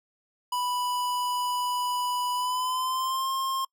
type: tone with pitch glide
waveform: square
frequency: 987.8 to 1064.8 Hz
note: B5 to C6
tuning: 0 to +30 cents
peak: -27 dBFS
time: 0.52-3.65 s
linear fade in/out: 5 ms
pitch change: +130 cents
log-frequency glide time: 2.34-3.3 s
effects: noise-tail reverb RT60 0.1 s tail -26 dB re dry